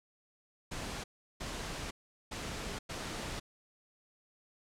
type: noise bursts at uneven times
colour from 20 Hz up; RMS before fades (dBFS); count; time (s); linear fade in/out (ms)
pink; -40; 4; 0.71-1.04 / 1.4-1.91 / 2.31-2.79 / 2.89-3.4; 10
effects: low-pass 8000 Hz 12 dB/octave